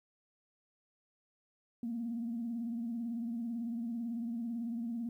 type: tone with vibrato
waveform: sine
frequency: 233.1 Hz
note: A#3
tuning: in tune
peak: -34 dBFS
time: 1.83-5.09 s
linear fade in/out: 2 ms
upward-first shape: triangle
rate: 18 Hz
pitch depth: 81 cents each way
effects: tanh soft clip ceiling -30 dBFS + 12-bit